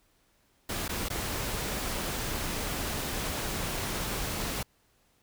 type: noise with dropouts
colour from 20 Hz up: pink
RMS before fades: -33 dBFS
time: 0.69-4.63 s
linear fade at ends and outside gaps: 5 ms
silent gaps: 0.881-0.891 / 1.086-1.101 s
effects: pink hiss -68 dBFS RMS until 5.22 s